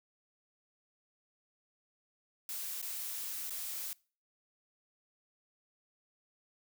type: noise with dropouts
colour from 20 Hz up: blue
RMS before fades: -40 dBFS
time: 2.49-3.93 s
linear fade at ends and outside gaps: 1 ms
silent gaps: 2.816-2.826 / 3.497-3.505 s
effects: noise-tail reverb RT60 0.4 s tail -24 dB re dry